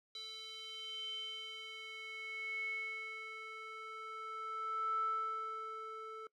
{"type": "tone with band-pass filter sweep", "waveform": "square", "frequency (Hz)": 440, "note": "A4", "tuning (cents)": 0, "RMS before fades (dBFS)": -43, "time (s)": [0.15, 6.27], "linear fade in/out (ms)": 2, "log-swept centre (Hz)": [3800, 1000], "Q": 9.9, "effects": ["noise-tail reverb RT60 0.1 s tail -22 dB re dry"]}